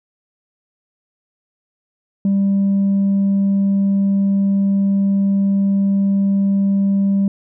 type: tone with tanh clipping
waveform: triangle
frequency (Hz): 197.2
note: G3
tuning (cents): +11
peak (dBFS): -13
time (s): 2.25-7.28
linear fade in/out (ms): 2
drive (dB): 6
effects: none